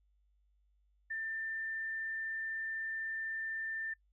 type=tone; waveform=sine; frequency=1788 Hz; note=A6; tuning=27 cents sharp; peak=-36 dBFS; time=1.1-3.94 s; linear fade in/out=10 ms; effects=noise-tail reverb RT60 0.1 s tail -26 dB re dry + added 50 Hz sine -69 dBFS peak until 4.12 s